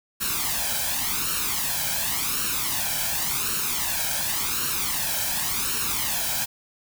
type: noise with flanger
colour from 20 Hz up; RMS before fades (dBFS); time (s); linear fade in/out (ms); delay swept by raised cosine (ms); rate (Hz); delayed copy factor
white; -26; 0.2-6.46; 20; 0.72 to 1.28; 0.9; +0.7
effects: none